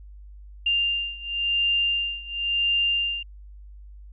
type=beating tone pair; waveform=sine; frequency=2794 / 2794.95 Hz; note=F7 / F7; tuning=0 / +1 cents; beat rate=0.95 Hz; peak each=-24 / -26 dBFS; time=0.66-3.23 s; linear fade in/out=5 ms; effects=added 50 Hz sine -41 dBFS peak until 4.12 s